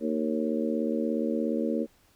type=harmonic tone with a mistuned harmonic; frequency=77 Hz; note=D#2; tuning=17 cents flat; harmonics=3 / 4 / 5 / 6 / 7; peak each=-29 / -31 / -35 / -33 / -34 dBFS; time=0-1.87 s; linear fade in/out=50 ms; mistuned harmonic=7; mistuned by=+32 cents; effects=pink hiss -63 dBFS RMS until 2.15 s